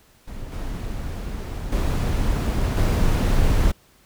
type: noise with level steps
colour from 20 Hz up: brown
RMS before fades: -34 / -29 / -21 / -18 dBFS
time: 0.27-3.72 s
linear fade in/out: 10 ms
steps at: 0.52 / 1.72 / 2.77 s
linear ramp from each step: 2 ms
effects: pink hiss -56 dBFS RMS until 4.05 s